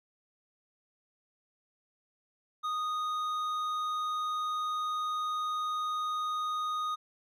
triangle tone with hard clipping, 1240 Hz, D#6, 6 cents flat, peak -32 dBFS, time 2.63-6.96 s, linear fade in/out 20 ms, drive 10 dB, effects none

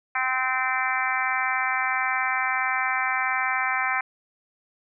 harmonic tone, 258.5 Hz, C4, 21 cents flat, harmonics 3 / 4 / 5 / 6 / 7 / 8 / 9, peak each -30 / -30 / -30 / -30 / -30 / -30 / -30 dBFS, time 0.15-4.01 s, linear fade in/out 5 ms, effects none

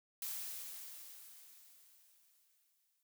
blue noise with exponential decay, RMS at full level -41 dBFS, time 0.22-3.03 s, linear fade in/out 2 ms, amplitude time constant 610 ms, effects none

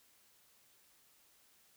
silence, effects white hiss -68 dBFS RMS until 1.76 s

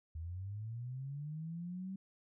sine linear sweep, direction up, 77.6 to 194.1 Hz, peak -40 dBFS, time 0.15-1.96 s, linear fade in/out 5 ms, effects none

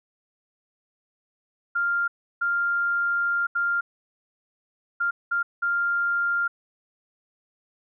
sine tone bursts at uneven times, 1396.9 Hz, F6, in tune, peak -21 dBFS, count 6, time 1.75-2.08 / 2.41-3.47 / 3.55-3.81 / 5-5.11 / 5.31-5.43 / 5.62-6.48 s, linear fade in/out 10 ms, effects none

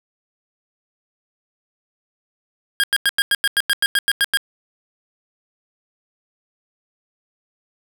25% pulse tone bursts, 1623 Hz, G#6, 40 cents flat, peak -10 dBFS, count 13, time 2.8-4.372 s, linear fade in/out 0 ms, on 36 ms, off 92 ms, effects none

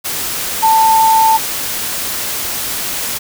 sine tone in noise, 890 Hz, A5, 20 cents sharp, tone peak -7 dBFS, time 0.62-1.38 s, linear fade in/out 20 ms, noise white, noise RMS -20 dBFS, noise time 0.04-3.19 s, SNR +10 dB, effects none

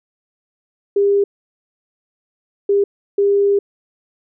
sine tone bursts at uneven times, 401.7 Hz, G4, 42 cents sharp, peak -11 dBFS, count 3, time 0.96-1.24 / 2.69-2.84 / 3.18-3.59 s, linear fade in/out 5 ms, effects none

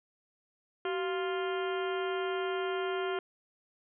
harmonic tone with a mistuned harmonic, 350 Hz, F4, 4 cents sharp, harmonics 1 / 2 / 3 / 4 / 5 / 6 / 7 / 8 / 9, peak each -32 / -39 / -41 / -40 / -47 / -48 / -50 / -49 / -47 dBFS, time 0.85-3.19 s, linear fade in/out 2 ms, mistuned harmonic 1, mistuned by +140 cents, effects none

